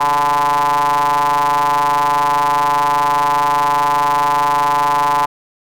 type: ring-modulated tone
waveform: square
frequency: 73.42 Hz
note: D2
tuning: in tune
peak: -10 dBFS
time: 0-5.26 s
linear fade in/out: 10 ms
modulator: 942 Hz
effects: none